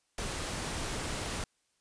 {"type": "noise", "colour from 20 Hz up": "pink", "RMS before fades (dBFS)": -36, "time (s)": [0.18, 1.44], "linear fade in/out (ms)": 2, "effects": ["white hiss -75 dBFS RMS until 1.8 s", "resampled to 22050 Hz"]}